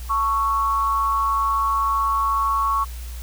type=tone with amplitude modulation; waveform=sine; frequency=1110 Hz; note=C#6; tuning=2 cents sharp; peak=-15 dBFS; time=0.09-2.85 s; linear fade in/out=20 ms; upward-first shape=sine; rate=222 Hz; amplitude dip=60%; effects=added 60 Hz sine -30 dBFS peak until 3.22 s + white hiss -43 dBFS RMS until 3.22 s